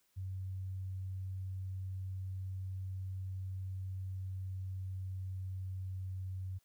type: tone with pitch glide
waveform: sine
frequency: 94.4 to 93.75 Hz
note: F#2 to F#2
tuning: +35 to +23 cents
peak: -38 dBFS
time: 0.16-6.59 s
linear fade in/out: 20 ms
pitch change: -12 cents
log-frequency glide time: 4-6.32 s
effects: white hiss -75 dBFS RMS until 6.64 s